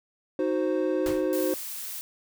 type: chord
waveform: triangle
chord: C diminished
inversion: first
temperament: equal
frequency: 311.1 / 370 / 523.3 Hz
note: Eb4 / Gb4 / C5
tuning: 0 / 0 / 0 cents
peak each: -26 dBFS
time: 0.39-1.54 s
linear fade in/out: 2 ms
type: noise with exponential decay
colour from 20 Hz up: pink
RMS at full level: -32 dBFS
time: 1.06-1.37 s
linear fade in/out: 1 ms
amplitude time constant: 66 ms
type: noise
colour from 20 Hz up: blue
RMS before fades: -36 dBFS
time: 1.33-2.01 s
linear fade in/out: 0 ms
effects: none